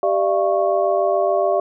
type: tone cluster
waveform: sine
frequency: 391.3 / 595 / 682 / 1102 Hz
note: G4 / D5 / F5 / C#6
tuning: -3 / +22 / -41 / -11 cents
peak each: -22 / -19 / -19 / -27 dBFS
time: 0.03-1.6 s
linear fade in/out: 2 ms
effects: none